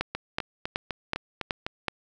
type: two click trains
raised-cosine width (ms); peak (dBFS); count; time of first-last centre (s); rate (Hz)
0.3; -14 / -10; 7 / 6; 0.15-1.665 / 0.01-1.883; 3.96 / 2.67
effects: none